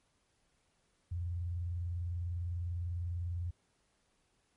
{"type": "tone with vibrato", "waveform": "sine", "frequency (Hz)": 86.4, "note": "F2", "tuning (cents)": -18, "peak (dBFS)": -34, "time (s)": [1.11, 3.51], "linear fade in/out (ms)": 10, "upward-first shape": "sine", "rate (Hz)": 20, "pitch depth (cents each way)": 140, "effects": ["pink hiss -75 dBFS RMS until 4.56 s", "MP3 48 kbps"]}